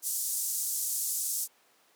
pink band-pass noise, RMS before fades -32 dBFS, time 0.02-1.48 s, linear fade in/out 50 ms, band 6700 to 15000 Hz, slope 24 dB/octave, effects pink hiss -64 dBFS RMS until 1.95 s + high-pass 400 Hz 12 dB/octave

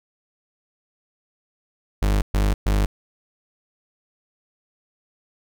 40% pulse tone bursts, 50.3 Hz, G1, 45 cents sharp, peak -16 dBFS, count 3, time 2.02-2.86 s, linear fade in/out 5 ms, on 200 ms, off 120 ms, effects none

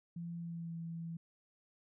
sine tone with pitch glide, 170 to 166.21 Hz, F3 to E3, -46 to +15 cents, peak -40 dBFS, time 0.16-1.17 s, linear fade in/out 5 ms, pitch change -39 cents, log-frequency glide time 0.36-0.76 s, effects none

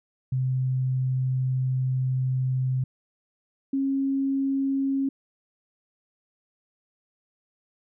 sine tone pair in turn, 129.5 / 272.1 Hz, C3 / C#4, -17 / -32 cents, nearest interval octave + minor second, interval 1285 cents, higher second, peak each -22 dBFS, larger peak neither, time 0.32-2.84 / 3.73-5.09 s, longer first, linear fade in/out 5 ms, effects none

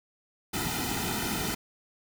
pink noise with comb filter, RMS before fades -31 dBFS, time 0.53-1.55 s, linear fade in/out 10 ms, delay 1.8 ms, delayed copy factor -0.95, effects none

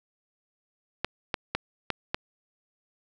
clicks, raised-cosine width 0.3 ms, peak -10 dBFS, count 5, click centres 1.046 / 1.342 / 1.55 / 1.903 / 2.145 s, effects none

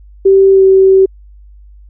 sine tone with pitch glide, 387.8 to 382.9 Hz, G4 to G4, -19 to -41 cents, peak -3 dBFS, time 0.25-1.06 s, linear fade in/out 10 ms, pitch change -22 cents, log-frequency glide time 0.52-0.63 s, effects added 50 Hz sine -35 dBFS peak until 1.89 s

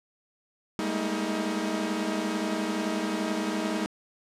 sawtooth tone cluster, 200.9 / 212.4 / 230.2 / 317.3 Hz, G3 / G#3 / A#3 / D#4, +43 / +39 / -22 / +34 cents, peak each -29 / -31 / -30 / -27 dBFS, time 0.79-3.86 s, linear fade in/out 0 ms, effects low-pass 9000 Hz 12 dB/octave

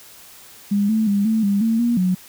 sine tone with pitch steps, 202.6 / 219.6 / 201.5 / 221.3 / 200.5 / 225.5 / 237.5 / 183.5 Hz, G#3 / A3 / G3 / A3 / G3 / A3 / A#3 / F#3, -43 / -3 / +48 / +10 / +39 / +43 / +33 / -14 cents, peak -15 dBFS, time 0.71-2.15 s, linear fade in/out 10 ms, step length 180 ms, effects white hiss -44 dBFS RMS until 2.28 s

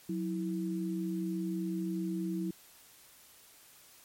sine tone pair together, 183.3 / 326.6 Hz, F#3 / E4, -16 / -16 cents, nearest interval minor seventh, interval 1000 cents, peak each -34 / -35 dBFS, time 0.09-2.51 s, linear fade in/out 5 ms, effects white hiss -58 dBFS RMS until 4.04 s + MP3 64 kbps

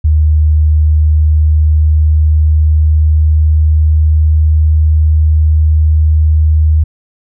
sine tone with pitch glide, 76.7 to 77.55 Hz, D#2 to D#2, -24 to -5 cents, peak -5 dBFS, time 0.04-6.84 s, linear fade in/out 10 ms, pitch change +19 cents, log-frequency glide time 0.65-4.7 s, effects none

